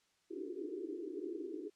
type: band-pass noise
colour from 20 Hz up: white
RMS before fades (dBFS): -43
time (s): 0.3-1.7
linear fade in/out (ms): 20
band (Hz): 290 to 420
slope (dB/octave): 96
effects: white hiss -75 dBFS RMS until 1.75 s + low-pass 7000 Hz 12 dB/octave